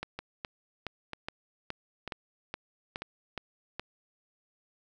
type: two click trains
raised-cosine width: 0.3 ms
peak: -21 / -19 dBFS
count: 4 / 10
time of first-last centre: 0.19-3.02 / 0.03-3.796 s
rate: 1.06 / 2.39 Hz
effects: none